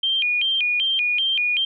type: tone with vibrato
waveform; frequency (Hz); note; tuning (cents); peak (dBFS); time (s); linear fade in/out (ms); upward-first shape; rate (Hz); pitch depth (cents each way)
sine; 2781; F7; -8; -18; 0.03-1.65; 5; square; 2.6; 220
effects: none